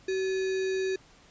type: tone with sample-and-hold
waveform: sine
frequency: 379 Hz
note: F#4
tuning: 42 cents sharp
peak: -26 dBFS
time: 0.08-0.96 s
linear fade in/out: 5 ms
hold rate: 2100 Hz
effects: pink hiss -57 dBFS RMS until 1.3 s + resampled to 16000 Hz